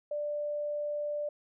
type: tone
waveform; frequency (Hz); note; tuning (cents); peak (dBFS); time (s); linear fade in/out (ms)
sine; 590; D5; +8; -31; 0.11-1.29; 5
effects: none